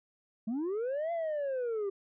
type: linear two-way sweep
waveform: sine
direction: up then down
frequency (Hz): 207.7 to 688 to 385.7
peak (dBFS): -28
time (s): 0.47-1.9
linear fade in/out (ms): 10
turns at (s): 1.12
effects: tanh soft clip ceiling -30 dBFS